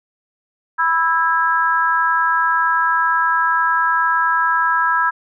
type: chord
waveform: sine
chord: E major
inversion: second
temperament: equal with one note detuned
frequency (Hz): 987.8 / 1318.5 / 1636.5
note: B5 / E6 / G#6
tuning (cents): 0 / 0 / -26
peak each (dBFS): -18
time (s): 0.78-5.11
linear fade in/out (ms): 20
effects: none